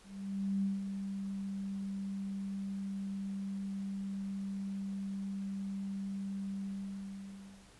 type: tone with ADSR envelope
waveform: sine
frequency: 196 Hz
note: G3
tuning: in tune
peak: -29 dBFS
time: 0.03-7.71 s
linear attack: 600 ms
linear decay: 170 ms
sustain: -7 dB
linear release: 1100 ms
effects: pink hiss -60 dBFS RMS until 7.79 s + resampled to 24000 Hz